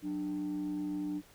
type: tone pair together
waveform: sine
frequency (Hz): 185 / 297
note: F#3 / D4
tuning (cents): 0 / +20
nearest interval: minor sixth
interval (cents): 820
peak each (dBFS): -39 / -32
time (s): 0.02-1.22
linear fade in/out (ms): 50
effects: tanh soft clip ceiling -30 dBFS + pink hiss -60 dBFS RMS until 1.34 s